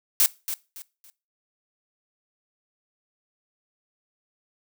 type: noise with echo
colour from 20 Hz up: blue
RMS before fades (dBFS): -18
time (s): 0.2-0.26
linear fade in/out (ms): 0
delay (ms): 280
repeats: 3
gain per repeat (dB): -11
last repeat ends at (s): 1.1
effects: noise-tail reverb RT60 0.3 s tail -20 dB re dry